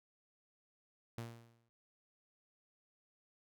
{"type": "tone with exponential decay", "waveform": "sawtooth", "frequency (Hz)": 116.54, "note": "A#2", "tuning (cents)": 0, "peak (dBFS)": -36, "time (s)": [1.18, 1.69], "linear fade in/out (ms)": 0, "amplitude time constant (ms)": 110, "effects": []}